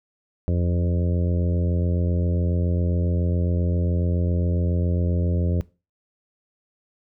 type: harmonic tone with a mistuned harmonic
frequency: 87.31 Hz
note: F2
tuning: in tune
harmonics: 1 / 2 / 3 / 4 / 5 / 6 / 7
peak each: -20 / -26 / -33 / -34 / -35 / -36 / -39 dBFS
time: 0.48-5.61 s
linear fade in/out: 0 ms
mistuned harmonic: 1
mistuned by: -27 cents
effects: noise-tail reverb RT60 0.3 s tail -20 dB re dry